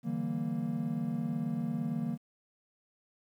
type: chord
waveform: triangle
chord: E half-diminished seventh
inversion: third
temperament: equal with one note detuned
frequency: 146.83 / 164.81 / 193.3 / 233.1 Hz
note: D3 / E3 / G3 / Bb3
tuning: 0 / 0 / -24 / 0 cents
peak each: -37 / -35 / -37 / -32 dBFS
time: 0.03-2.18 s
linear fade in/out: 50 ms
effects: 11-bit